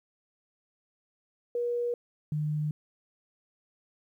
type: tone pair in turn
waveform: sine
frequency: 479.9 / 151.16 Hz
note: B4 / D#3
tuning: -50 / -50 cents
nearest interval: octave + minor sixth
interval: 2000 cents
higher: first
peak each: -27 dBFS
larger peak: neither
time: 1.55-1.94 / 2.32-2.71 s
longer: neither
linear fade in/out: 2 ms
effects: 11-bit